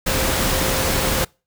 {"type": "tone in noise", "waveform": "sine", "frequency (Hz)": 525, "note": "C5", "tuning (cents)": 6, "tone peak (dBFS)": -28, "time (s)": [0.06, 1.25], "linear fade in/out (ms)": 10, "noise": "pink", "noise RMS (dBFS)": -20, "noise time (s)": [0.06, 1.25], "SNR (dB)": -11, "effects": ["noise-tail reverb RT60 0.3 s tail -26 dB re dry"]}